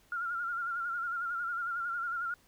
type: tone with vibrato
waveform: sine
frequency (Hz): 1394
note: F6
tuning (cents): -4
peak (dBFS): -32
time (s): 0.12-2.34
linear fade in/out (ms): 2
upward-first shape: sine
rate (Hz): 11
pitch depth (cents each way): 61
effects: pink hiss -65 dBFS RMS until 2.47 s